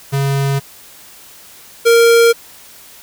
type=tone pair in turn; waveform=square; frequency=138.2 / 464.8 Hz; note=C#3 / A#4; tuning=-5 / -5 cents; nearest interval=octave + major sixth; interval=2100 cents; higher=second; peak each=-14 / -7 dBFS; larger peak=second; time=0.12-0.6 / 1.85-2.33 s; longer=neither; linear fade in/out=20 ms; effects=white hiss -40 dBFS RMS until 3.02 s